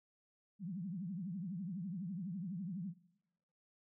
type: tone with vibrato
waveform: sine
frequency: 182.9 Hz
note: F#3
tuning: 20 cents flat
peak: -40 dBFS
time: 0.59-2.94 s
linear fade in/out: 50 ms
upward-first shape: triangle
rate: 12 Hz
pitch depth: 270 cents each way
effects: noise-tail reverb RT60 1.0 s tail -22 dB re dry